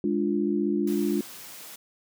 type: chord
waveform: sine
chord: D diminished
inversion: second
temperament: equal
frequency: 207.7 / 293.7 / 349.2 Hz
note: Ab3 / D4 / F4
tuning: 0 / 0 / 0 cents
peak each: -27 dBFS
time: 0.04-1.21 s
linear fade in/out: 2 ms
type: high-pass noise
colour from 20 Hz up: white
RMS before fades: -43 dBFS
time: 0.87-1.76 s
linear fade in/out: 5 ms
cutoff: 120 Hz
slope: 48 dB/octave
effects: none